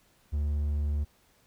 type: tone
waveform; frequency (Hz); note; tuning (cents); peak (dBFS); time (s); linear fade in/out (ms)
triangle; 73.42; D2; 0; -24; 0.32-1.05; 20
effects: pink hiss -65 dBFS RMS until 1.46 s